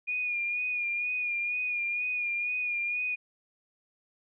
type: tone with vibrato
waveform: sine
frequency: 2441 Hz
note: D#7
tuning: 34 cents flat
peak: -28 dBFS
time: 0.07-3.16 s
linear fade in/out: 20 ms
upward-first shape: sine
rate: 2.1 Hz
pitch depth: 36 cents each way
effects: none